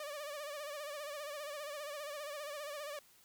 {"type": "tone with vibrato", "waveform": "sawtooth", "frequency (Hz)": 587, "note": "D5", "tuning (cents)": -1, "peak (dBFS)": -38, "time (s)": [0, 2.99], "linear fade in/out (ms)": 2, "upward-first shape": "sine", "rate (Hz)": 15, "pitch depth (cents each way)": 77, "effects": ["white hiss -65 dBFS RMS until 3.24 s"]}